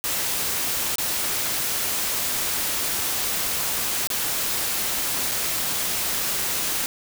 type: noise with dropouts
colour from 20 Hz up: white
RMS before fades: -25 dBFS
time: 0.04-6.86 s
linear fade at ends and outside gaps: 0 ms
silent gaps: 0.956-0.983 / 4.072-4.102 / 5.313-5.317 s
effects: none

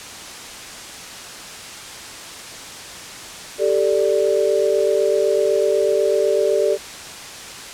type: chord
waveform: sine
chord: G suspended second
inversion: none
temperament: equal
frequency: 392 / 440 / 587.3 Hz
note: G4 / A4 / D5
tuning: 0 / 0 / 0 cents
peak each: -19 dBFS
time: 3.58-6.78 s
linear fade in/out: 50 ms
effects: white hiss -34 dBFS RMS until 7.73 s + low-pass 8000 Hz 12 dB/octave

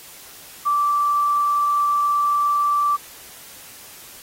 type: tone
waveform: sine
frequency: 1166 Hz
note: D6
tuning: 13 cents flat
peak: -16 dBFS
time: 0.65-2.97 s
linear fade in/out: 20 ms
effects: white hiss -42 dBFS RMS until 4.22 s + AAC 48 kbps

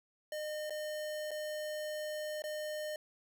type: tone with dropouts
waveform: square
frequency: 609 Hz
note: D#5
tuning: 37 cents flat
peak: -38 dBFS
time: 0.32-2.96 s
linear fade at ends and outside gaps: 2 ms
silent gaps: 0.697-0.705 / 1.308-1.314 / 2.421-2.439 s
effects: none

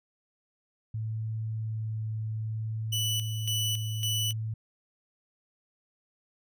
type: tone with vibrato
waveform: sine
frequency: 110 Hz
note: A2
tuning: in tune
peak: -30 dBFS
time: 0.94-4.54 s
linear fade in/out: 5 ms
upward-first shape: sine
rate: 0.62 Hz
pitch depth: 8 cents each way
type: tone with tremolo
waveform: sawtooth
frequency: 2970 Hz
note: F#7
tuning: 6 cents sharp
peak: -25 dBFS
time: 2.92-4.33 s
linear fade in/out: 10 ms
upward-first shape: square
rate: 1.8 Hz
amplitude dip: 70%
effects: none

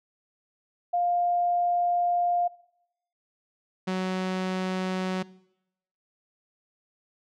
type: tone pair in turn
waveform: sine / sawtooth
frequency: 703 / 186.2 Hz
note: F5 / F#3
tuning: +11 / +11 cents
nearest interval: octave + major seventh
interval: 2300 cents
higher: first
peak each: -22 / -22 dBFS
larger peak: neither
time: 0.93-2.48 / 3.87-5.23 s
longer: first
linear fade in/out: 10 ms
effects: noise-tail reverb RT60 0.8 s tail -21 dB re dry + low-pass 5000 Hz 12 dB/octave

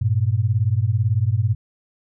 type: beating tone pair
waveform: sine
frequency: 99.5 / 117.5 Hz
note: G2 / A#2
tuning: +26 / +14 cents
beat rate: 18 Hz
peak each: -19 dBFS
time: 0.01-1.55 s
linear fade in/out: 10 ms
effects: none

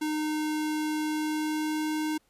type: tone with pitch glide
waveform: square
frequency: 306.7 to 308.5 Hz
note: D#4 to D#4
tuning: -25 to -15 cents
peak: -28 dBFS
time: 0.01-2.18 s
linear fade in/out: 10 ms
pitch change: +10 cents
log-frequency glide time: 1.04-1.88 s
effects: pink hiss -69 dBFS RMS until 2.29 s + resampled to 32000 Hz

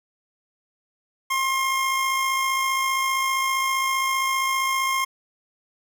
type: tone with amplitude modulation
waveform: 25% pulse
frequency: 1066 Hz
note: C6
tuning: 32 cents sharp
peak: -16 dBFS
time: 1.3-5.05 s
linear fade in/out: 10 ms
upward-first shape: sine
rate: 55.2 Hz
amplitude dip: 30%
effects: none

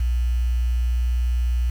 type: tone with quantisation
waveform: sine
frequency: 60.3 Hz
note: B1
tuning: 41 cents flat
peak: -18 dBFS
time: 0-1.7 s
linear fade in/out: 5 ms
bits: 7
effects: none

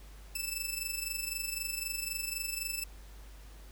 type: tone with amplitude modulation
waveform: 10% pulse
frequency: 2637 Hz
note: E7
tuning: in tune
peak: -23 dBFS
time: 0.35-2.84 s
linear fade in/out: 5 ms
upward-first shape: sine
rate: 23.9 Hz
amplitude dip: 65%
effects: added 50 Hz sine -48 dBFS peak until 3.71 s + pink hiss -58 dBFS RMS until 3.71 s

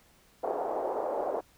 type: band-pass noise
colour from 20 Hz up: pink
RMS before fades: -32 dBFS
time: 0.43-1.41 s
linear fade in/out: 10 ms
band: 450 to 790 Hz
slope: 24 dB/octave
effects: pink hiss -62 dBFS RMS until 1.57 s

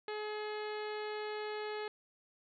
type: harmonic tone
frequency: 424 Hz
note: G#4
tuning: 36 cents sharp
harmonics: 1 / 2 / 3 / 4 / 5 / 6 / 7 / 8 / 9 / 10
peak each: -39 / -45 / -50 / -49 / -51 / -54 / -56 / -56 / -60 / -55 dBFS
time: 0.08-1.88 s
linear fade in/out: 2 ms
effects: none

